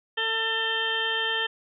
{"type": "harmonic tone", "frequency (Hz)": 447.9, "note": "A4", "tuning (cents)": 31, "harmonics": [1, 2, 3, 4, 6, 7, 8], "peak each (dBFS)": [-34, -35, -37, -28, -37, -28, -39], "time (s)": [0.17, 1.47], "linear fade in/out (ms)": 10, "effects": []}